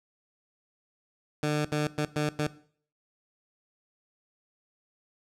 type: tone bursts at uneven times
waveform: 15% pulse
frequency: 150 Hz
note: D3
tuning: 37 cents sharp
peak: -19 dBFS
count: 5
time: 1.43-1.65 / 1.72-1.87 / 1.98-2.05 / 2.16-2.29 / 2.39-2.47 s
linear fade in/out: 2 ms
effects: noise-tail reverb RT60 0.5 s tail -17 dB re dry + low-pass 9000 Hz 12 dB/octave